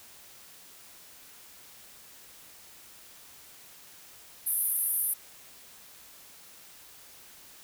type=band-pass noise; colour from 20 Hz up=pink; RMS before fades=-29 dBFS; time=4.46-5.14 s; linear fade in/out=10 ms; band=9600 to 14000 Hz; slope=96 dB/octave; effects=white hiss -52 dBFS RMS until 7.63 s